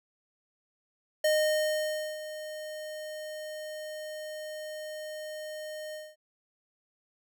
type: tone with ADSR envelope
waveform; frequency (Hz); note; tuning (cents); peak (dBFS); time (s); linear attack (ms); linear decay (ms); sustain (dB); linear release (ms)
square; 615; D#5; -20; -23; 1.24-6.16; 6; 930; -15; 220
effects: none